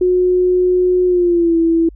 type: tone with pitch glide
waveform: sine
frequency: 363.1 to 331 Hz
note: F#4 to E4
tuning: -33 to +7 cents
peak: -10 dBFS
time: 0.01-1.89 s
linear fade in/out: 5 ms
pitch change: -160 cents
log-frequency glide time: 1.06-1.57 s
effects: added 50 Hz sine -35 dBFS peak until 1.95 s